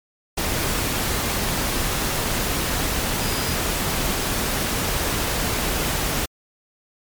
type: tone in noise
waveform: sine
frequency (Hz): 4933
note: D#8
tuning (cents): -16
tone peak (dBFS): -34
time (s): 3.2-3.55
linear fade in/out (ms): 10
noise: pink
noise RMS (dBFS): -23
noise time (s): 0.37-6.26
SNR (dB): -14
effects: MP3 96 kbps